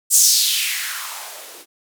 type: noise with band-pass filter sweep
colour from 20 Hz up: violet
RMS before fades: -19 dBFS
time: 0.1-1.66 s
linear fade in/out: 50 ms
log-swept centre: 8000 to 320 Hz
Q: 2.8
effects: none